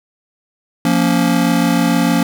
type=chord; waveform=square; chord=Bb minor; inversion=second; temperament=just; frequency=174.81 / 233.1 / 279.7 Hz; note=F3 / Bb3 / Db4; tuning=+2 / 0 / +16 cents; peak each=-17 dBFS; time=0.85-2.23 s; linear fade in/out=2 ms; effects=none